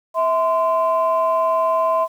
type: tone pair together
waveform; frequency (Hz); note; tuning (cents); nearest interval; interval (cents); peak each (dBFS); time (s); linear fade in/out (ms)
sine; 650.7 / 1033; E5 / C6; -23 / -22; minor sixth; 801; -17; 0.14-2.08; 50
effects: tanh soft clip ceiling -9 dBFS + 8-bit